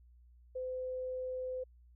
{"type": "tone", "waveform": "sine", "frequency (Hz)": 511, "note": "C5", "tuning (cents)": -41, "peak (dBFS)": -36, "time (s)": [0.55, 1.64], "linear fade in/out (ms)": 10, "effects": ["added 60 Hz sine -58 dBFS peak until 1.95 s"]}